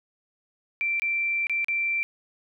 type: tone with dropouts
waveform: sine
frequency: 2349 Hz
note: D7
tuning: in tune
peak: -23 dBFS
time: 0.81-2.03 s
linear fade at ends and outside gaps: 0 ms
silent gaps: 0.997-1.02 / 1.469-1.496 / 1.645-1.684 s
effects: none